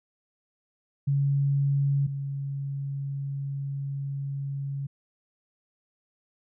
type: tone pair in turn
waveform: sine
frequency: 140 / 138.95 Hz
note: C#3 / C#3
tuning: +18 / +4 cents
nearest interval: unison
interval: 14 cents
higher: first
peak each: -21 / -29 dBFS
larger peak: first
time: 1.07-2.07 / 2.07-4.87 s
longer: second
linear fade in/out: 10 ms
effects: none